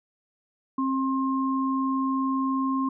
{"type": "tone pair together", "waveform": "sine", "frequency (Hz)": [266.3, 1063.7], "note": ["C4", "C6"], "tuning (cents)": [31, 28], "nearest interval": "2 octaves", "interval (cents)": 2397, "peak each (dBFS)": [-24, -28], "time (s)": [0.78, 2.89], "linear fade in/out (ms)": 5, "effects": []}